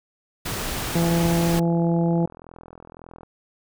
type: noise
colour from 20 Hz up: pink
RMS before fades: -28 dBFS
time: 0.45-1.6 s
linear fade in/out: 10 ms
type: harmonic tone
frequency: 168.8 Hz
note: E3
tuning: 41 cents sharp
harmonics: 1 / 2 / 3 / 4 / 5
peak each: -19 / -25 / -29 / -31 / -33 dBFS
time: 0.95-2.26 s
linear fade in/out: 5 ms
type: click train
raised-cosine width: 1 ms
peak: -28 dBFS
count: 73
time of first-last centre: 1.51-3.232 s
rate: 41.8 Hz
effects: none